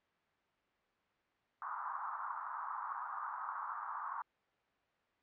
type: band-pass noise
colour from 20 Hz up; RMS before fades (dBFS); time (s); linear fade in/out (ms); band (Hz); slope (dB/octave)
white; -42; 1.62-4.22; 2; 910 to 1300; 48
effects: white hiss -75 dBFS RMS until 5.22 s + low-pass 2000 Hz 12 dB/octave